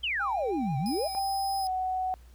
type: exponential two-way sweep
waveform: sine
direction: down then up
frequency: 3218 to 127 to 709 Hz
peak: -27 dBFS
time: 0.03-1.08 s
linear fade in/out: 10 ms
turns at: 0.77 s
type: tone with vibrato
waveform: triangle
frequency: 792 Hz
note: G5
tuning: 18 cents sharp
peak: -32 dBFS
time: 0.19-1.2 s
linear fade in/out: 20 ms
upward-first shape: sine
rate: 6.2 Hz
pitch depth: 46 cents each way
type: tone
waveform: sawtooth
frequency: 5060 Hz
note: D#8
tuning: 28 cents sharp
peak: -34 dBFS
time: 0.86-1.67 s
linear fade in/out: 0 ms
type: tone with pitch glide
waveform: sine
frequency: 784 to 745.6 Hz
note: G5 to F#5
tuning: 0 to +13 cents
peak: -27 dBFS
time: 1.15-2.14 s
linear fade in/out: 0 ms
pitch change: -87 cents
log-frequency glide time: 1.59-1.69 s
effects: added 60 Hz sine -49 dBFS peak until 2.34 s + pink hiss -63 dBFS RMS until 2.34 s